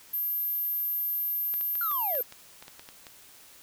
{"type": "tone", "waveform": "sine", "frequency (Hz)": 12960, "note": "G#9", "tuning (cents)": -43, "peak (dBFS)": -27, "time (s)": [0.13, 2.23], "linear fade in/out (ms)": 10}
{"type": "clicks", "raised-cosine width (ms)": 0.2, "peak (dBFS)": -27, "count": 11, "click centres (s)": [1.54, 1.611, 1.754, 1.914, 2.152, 2.324, 2.625, 2.681, 2.795, 2.889, 3.068]}
{"type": "linear sweep", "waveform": "triangle", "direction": "down", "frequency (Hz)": [1431, 466.2], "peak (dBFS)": -29, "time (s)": [1.81, 2.21], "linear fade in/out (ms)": 2}
{"effects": ["white hiss -53 dBFS RMS until 3.62 s"]}